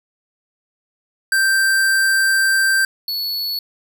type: tone pair in turn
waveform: square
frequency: 1568 / 4413 Hz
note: G6 / C#8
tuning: 0 / -9 cents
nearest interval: octave + tritone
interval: 1791 cents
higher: second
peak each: -14 / -21 dBFS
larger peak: first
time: 1.32-2.85 / 3.08-3.59 s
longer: first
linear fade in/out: 2 ms
effects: none